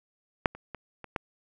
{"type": "clicks", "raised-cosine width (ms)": 0.5, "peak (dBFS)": [-6, -29, -23, -26, -14], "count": 5, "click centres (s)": [0.458, 0.55, 0.747, 1.043, 1.162], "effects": []}